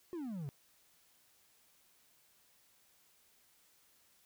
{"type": "exponential sweep", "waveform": "triangle", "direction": "down", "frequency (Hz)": [370, 130.81], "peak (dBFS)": -37, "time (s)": [0.13, 0.49], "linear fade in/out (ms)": 0, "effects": ["white hiss -69 dBFS RMS until 4.25 s"]}